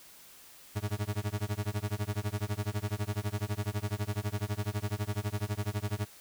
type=tone with tremolo; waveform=40% pulse; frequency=103.83 Hz; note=G#2; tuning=in tune; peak=-27 dBFS; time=0.75-6.06 s; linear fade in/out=20 ms; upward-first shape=sine; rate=12 Hz; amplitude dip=100%; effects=white hiss -54 dBFS RMS until 6.2 s